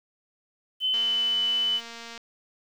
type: tone with pitch glide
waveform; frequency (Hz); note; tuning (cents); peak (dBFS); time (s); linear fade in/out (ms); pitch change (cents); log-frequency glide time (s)
sine; 3044 to 2999; F#7 to F#7; +48 to +23; -22; 0.8-1.81; 50; -25; 0.91-1.22
type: click train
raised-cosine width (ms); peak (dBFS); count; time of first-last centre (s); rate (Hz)
0.2; -24; 288; 0.94-2.177; 232
effects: 9-bit